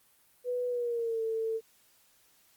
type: tone with pitch glide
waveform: sine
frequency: 493.4 to 447.3 Hz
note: B4 to A4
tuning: -2 to +28 cents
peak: -29 dBFS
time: 0.44-1.61 s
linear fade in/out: 50 ms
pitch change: -170 cents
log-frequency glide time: 0.68-1.22 s
effects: white hiss -65 dBFS RMS until 2.56 s + Opus 32 kbps